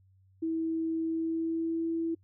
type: tone with pitch glide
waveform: sine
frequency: 324.9 to 329.8 Hz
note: E4 to E4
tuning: -25 to +1 cents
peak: -28 dBFS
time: 0.42-2.15 s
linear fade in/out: 10 ms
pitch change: +26 cents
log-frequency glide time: 1.03-1.89 s
effects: noise-tail reverb RT60 0.1 s tail -26 dB re dry + added 95 Hz sine -60 dBFS peak until 2.23 s